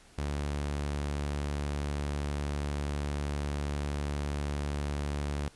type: tone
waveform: sawtooth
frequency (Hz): 72.4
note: D2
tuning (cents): -24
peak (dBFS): -27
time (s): 0.18-5.48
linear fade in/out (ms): 0
effects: pink hiss -58 dBFS RMS until 5.55 s + resampled to 24000 Hz